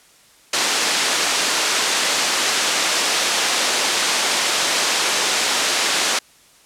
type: band-pass noise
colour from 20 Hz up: white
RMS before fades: -19 dBFS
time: 0.53-6.19 s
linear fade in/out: 5 ms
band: 310 to 6500 Hz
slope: 12 dB/octave
effects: white hiss -51 dBFS RMS until 6.65 s + low-pass 10000 Hz 12 dB/octave